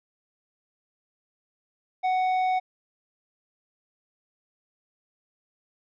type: tone with tanh clipping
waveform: triangle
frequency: 743 Hz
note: F#5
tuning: 7 cents sharp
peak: -23 dBFS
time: 2.03-2.6 s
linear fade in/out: 20 ms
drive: 12 dB
effects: none